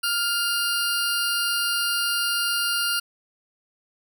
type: tone pair together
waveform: 20% pulse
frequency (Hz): 1403 / 4719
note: F6 / D8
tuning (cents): +8 / +7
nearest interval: octave + major sixth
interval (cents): 2099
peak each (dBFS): -18 / -22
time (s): 0.03-3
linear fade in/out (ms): 10
effects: none